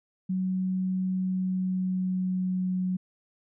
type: tone with pitch glide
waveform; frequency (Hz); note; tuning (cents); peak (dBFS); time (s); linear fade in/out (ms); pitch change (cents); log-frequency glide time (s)
sine; 186.3 to 184.16; F#3 to F#3; +12 to -8; -25; 0.29-2.97; 10; -20; 1.13-2.79
effects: none